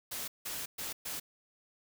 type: noise bursts at uneven times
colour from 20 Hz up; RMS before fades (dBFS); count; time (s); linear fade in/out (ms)
white; -39; 4; 0.11-0.28 / 0.45-0.66 / 0.78-0.93 / 1.05-1.2; 10
effects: none